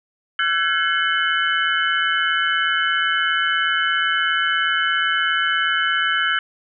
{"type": "tone cluster", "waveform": "sine", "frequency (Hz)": [1349, 1517, 1674, 2158, 3001], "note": ["E6", "F#6", "G#6", "C#7", "F#7"], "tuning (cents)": [40, 43, 13, -47, 24], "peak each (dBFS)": [-23, -22, -23, -29, -23], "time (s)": [0.39, 6.39], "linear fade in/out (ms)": 2, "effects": []}